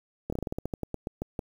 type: slowing click train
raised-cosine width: 2 ms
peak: -18 dBFS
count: 15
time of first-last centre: 0.3-1.392 s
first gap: 25 ms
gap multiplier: 1.16
effects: 8-bit